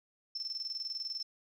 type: tone with tremolo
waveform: sine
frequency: 5330 Hz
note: E8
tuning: 18 cents sharp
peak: -34 dBFS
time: 0.35-1.23 s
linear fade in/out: 5 ms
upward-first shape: square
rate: 20 Hz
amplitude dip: 65%
effects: none